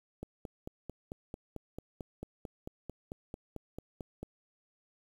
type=click train; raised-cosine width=2 ms; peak=-27 dBFS; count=19; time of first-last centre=0.23-4.23 s; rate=4.5 Hz; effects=9-bit